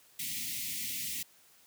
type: band-stop noise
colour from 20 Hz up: white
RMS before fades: -37 dBFS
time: 0.19-1.23 s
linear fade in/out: 5 ms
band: 300 to 1900 Hz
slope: 96 dB/octave
effects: white hiss -62 dBFS RMS until 1.66 s + high-pass 80 Hz 12 dB/octave